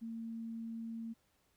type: tone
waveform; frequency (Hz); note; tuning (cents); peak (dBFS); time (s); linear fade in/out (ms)
sine; 227.5; A#3; -42; -40; 0.01-1.14; 20
effects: pink hiss -75 dBFS RMS until 1.56 s